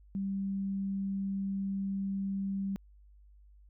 sine tone, 195.5 Hz, G3, 4 cents flat, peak -31 dBFS, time 0.15-2.76 s, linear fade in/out 0 ms, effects added 50 Hz sine -55 dBFS peak until 3.69 s

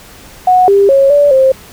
sine tone with pitch steps, 734 / 398.3 / 547 / 578 / 529 Hz, F#5 / G4 / C#5 / D5 / C5, -14 / +28 / -23 / -28 / +19 cents, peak -4 dBFS, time 0.47-1.52 s, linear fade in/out 5 ms, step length 210 ms, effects pink hiss -36 dBFS RMS until 1.72 s

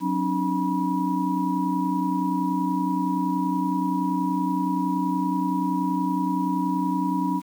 sine tone cluster, 183.7 / 269.8 / 300.4 / 970 Hz, F#3 / C#4 / D4 / B5, -12 / -47 / +39 / -31 cents, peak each -27 dBFS, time 0-7.42 s, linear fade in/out 50 ms, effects 8-bit

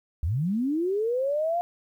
sine linear sweep, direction up, 67 to 710 Hz, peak -23 dBFS, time 0.23-1.61 s, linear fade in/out 0 ms, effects 10-bit

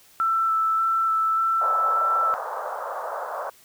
sine tone with vibrato, 1327 Hz, E6, 11 cents sharp, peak -19 dBFS, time 0.2-2.34 s, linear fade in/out 0 ms, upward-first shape square, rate 1.7 Hz, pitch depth 10 cents each way
pink band-pass noise, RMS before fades -31 dBFS, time 1.61-3.5 s, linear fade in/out 5 ms, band 520 to 1400 Hz, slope 48 dB/octave
effects white hiss -54 dBFS RMS until 3.64 s

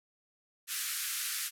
white band-pass noise, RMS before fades -36 dBFS, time 0.67-1.51 s, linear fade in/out 50 ms, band 1300 to 14000 Hz, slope 48 dB/octave, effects none

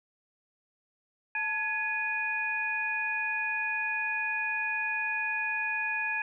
sine tone cluster, 881 / 1680 / 2471 Hz, A5 / G#6 / D#7, +2 / +19 / -13 cents, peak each -37 / -32 / -31 dBFS, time 1.35-6.22 s, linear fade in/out 2 ms, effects none

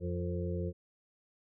harmonic tone with a mistuned harmonic, 87.7 Hz, F2, 8 cents sharp, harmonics 1 / 2 / 4 / 5 / 6, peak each -35 / -38 / -41 / -42 / -43 dBFS, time 0-0.73 s, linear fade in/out 50 ms, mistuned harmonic 5, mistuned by +30 cents, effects none

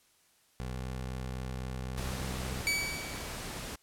20% pulse tone with pitch glide, 63 to 63.92 Hz, B1 to C2, +35 to -40 cents, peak -31 dBFS, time 0.6-2.62 s, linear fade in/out 0 ms, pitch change +25 cents, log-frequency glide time 0.71-0.78 s
pink noise, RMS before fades -40 dBFS, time 1.97-3.76 s, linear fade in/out 10 ms
sawtooth tone with exponential decay, 2283 Hz, D7, 50 cents flat, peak -22 dBFS, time 2.67-3.55 s, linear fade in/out 0 ms, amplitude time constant 190 ms
effects white hiss -67 dBFS RMS until 3.82 s + low-pass 12000 Hz 12 dB/octave

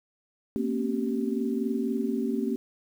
sine tone cluster, 229.2 / 250 / 273.5 / 385.9 Hz, A#3 / B3 / C#4 / G4, -29 / +21 / -23 / -27 cents, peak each -29 / -33 / -31 / -32 dBFS, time 0.56-2.56 s, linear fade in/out 0 ms, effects 9-bit

